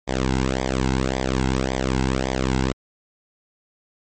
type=tone with flanger; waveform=sawtooth; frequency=65.2 Hz; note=C2; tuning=5 cents flat; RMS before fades=-22 dBFS; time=0.07-2.73 s; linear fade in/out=20 ms; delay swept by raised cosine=0.71 to 1.71 ms; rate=1.8 Hz; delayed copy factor=-0.85; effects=MP3 32 kbps